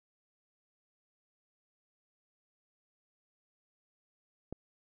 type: click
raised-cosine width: 2 ms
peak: -26 dBFS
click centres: 4.526 s
effects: none